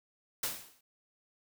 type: noise with exponential decay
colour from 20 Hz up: white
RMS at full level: -31 dBFS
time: 0.43-0.81 s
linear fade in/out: 5 ms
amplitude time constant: 82 ms
effects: none